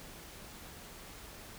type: silence
effects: pink hiss -50 dBFS RMS until 1.58 s